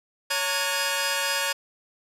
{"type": "tone cluster", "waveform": "15% pulse", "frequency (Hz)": [558, 911, 1444, 1658, 2485], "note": ["C#5", "A#5", "F#6", "G#6", "D#7"], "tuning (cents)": [11, -40, -43, -3, -3], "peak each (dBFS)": -24, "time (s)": [0.3, 1.53], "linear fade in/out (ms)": 10, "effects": ["resampled to 32000 Hz"]}